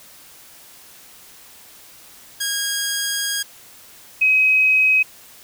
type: tone pair in turn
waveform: 10% pulse / sine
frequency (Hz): 1635 / 2535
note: G#6 / D#7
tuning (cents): -28 / +32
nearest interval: minor sixth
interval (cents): 760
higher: second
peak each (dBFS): -12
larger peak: neither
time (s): 2.4-3.43 / 4.21-5.03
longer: first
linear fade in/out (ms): 10
effects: white hiss -45 dBFS RMS until 5.43 s